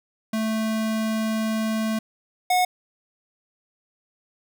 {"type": "tone pair in turn", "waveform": "square", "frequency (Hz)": [220, 729], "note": ["A3", "F#5"], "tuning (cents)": [0, -26], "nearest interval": "octave + major sixth", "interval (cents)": 2074, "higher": "second", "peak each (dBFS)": [-23, -18], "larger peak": "second", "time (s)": [[0.33, 1.99], [2.5, 2.65]], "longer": "first", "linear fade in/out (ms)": 5, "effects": []}